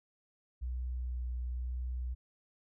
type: tone with vibrato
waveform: sine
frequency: 61.74 Hz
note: B1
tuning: in tune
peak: -34 dBFS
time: 0.61-2.15 s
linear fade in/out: 20 ms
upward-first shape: sine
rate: 1 Hz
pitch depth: 14 cents each way
effects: none